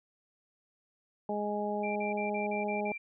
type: harmonic tone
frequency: 207.7 Hz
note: G#3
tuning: in tune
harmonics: 1 / 2 / 3 / 4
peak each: -36 / -36 / -36 / -36 dBFS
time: 1.29-2.92 s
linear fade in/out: 2 ms
type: tone bursts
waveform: sine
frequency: 2358 Hz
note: D7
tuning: 6 cents sharp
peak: -37 dBFS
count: 7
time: 1.83-2.98 s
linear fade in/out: 10 ms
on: 130 ms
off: 40 ms
effects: none